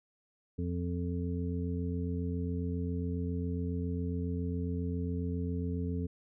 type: harmonic tone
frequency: 87.31 Hz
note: F2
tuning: in tune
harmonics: 1 / 2 / 3 / 5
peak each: -34 / -37 / -38 / -42 dBFS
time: 0.58-6.07 s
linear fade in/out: 10 ms
effects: none